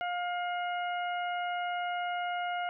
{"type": "harmonic tone with a mistuned harmonic", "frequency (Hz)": 708, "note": "F5", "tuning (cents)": 23, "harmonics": [1, 2, 3, 4], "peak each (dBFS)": [-32, -38, -42, -44], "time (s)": [0.01, 2.69], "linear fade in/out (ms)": 0, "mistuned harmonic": 4, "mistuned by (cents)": 31, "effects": []}